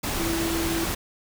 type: tone in noise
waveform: sine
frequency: 331.8 Hz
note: E4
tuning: 11 cents sharp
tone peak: -26 dBFS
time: 0.19-0.85 s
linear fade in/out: 10 ms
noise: pink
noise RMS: -28 dBFS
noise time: 0.03-0.95 s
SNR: -1 dB
effects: none